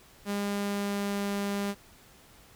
sawtooth tone with pitch glide, 202.5 to 201.1 Hz, G#3 to G3, -43 to +44 cents, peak -25 dBFS, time 0.25-1.75 s, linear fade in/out 50 ms, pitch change -13 cents, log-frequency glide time 0.38-1.29 s, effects pink hiss -56 dBFS RMS until 2.55 s

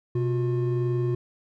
triangle tone pair together, 126.3 / 357.2 Hz, B2 / F4, +39 / +39 cents, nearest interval octave + tritone, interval 1800 cents, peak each -22 / -25 dBFS, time 0.15-1.15 s, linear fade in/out 5 ms, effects none

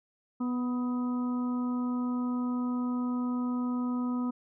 harmonic tone with a mistuned harmonic, 246.9 Hz, B3, in tune, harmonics 1 / 2 / 3 / 4 / 5, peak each -28 / -46 / -49 / -43 / -43 dBFS, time 0.4-4.31 s, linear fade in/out 10 ms, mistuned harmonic 5, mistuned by +30 cents, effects none

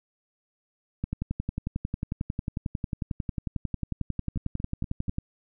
two click trains, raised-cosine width 5 ms, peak -16 / -22 dBFS, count 47 / 4, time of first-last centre 1.04-5.184 / 4.36-5.083 s, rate 11.1 / 4.15 Hz, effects none

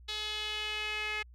sawtooth tone with band-pass filter sweep, 425.1 Hz, G#4, 40 cents sharp, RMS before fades -36 dBFS, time 0.08-1.23 s, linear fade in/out 10 ms, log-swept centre 3700 to 2300 Hz, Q 3.3, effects added 60 Hz sine -51 dBFS peak until 1.34 s

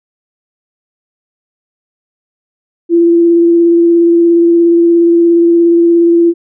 sine tone with vibrato, 339.5 Hz, F4, 49 cents flat, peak -4 dBFS, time 2.89-6.34 s, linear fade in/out 50 ms, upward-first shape square, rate 17 Hz, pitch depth 10 cents each way, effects none

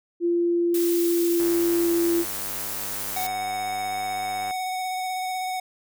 sine tone with pitch glide, 344.6 to 340.2 Hz, F4 to F4, -23 to -45 cents, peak -19 dBFS, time 0.2-2.25 s, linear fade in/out 50 ms, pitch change -22 cents, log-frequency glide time 0.5-2.1 s
blue noise, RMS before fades -31 dBFS, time 0.74-3.27 s, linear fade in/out 5 ms
click train, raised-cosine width 0.5 ms, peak -23 dBFS, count 315, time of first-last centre 1.4-4.509 s, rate 101 Hz
square tone with vibrato, 743 Hz, F#5, 7 cents sharp, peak -27 dBFS, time 3.16-5.6 s, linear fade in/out 5 ms, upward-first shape square, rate 16 Hz, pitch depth 11 cents each way
effects none

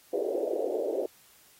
pink band-pass noise, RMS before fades -30 dBFS, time 0.13-1.06 s, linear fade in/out 5 ms, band 350 to 610 Hz, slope 48 dB/octave, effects white hiss -59 dBFS RMS until 1.59 s + AAC 48 kbps

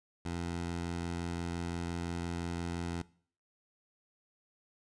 15% pulse tone, 85.8 Hz, F2, 30 cents flat, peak -29 dBFS, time 0.25-3.02 s, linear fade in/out 5 ms, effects noise-tail reverb RT60 0.5 s tail -20 dB re dry + resampled to 22050 Hz

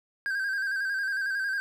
triangle tone with vibrato, 1583 Hz, G6, 17 cents sharp, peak -25 dBFS, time 0.26-1.6 s, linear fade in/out 0 ms, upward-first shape square, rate 11 Hz, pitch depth 44 cents each way, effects none

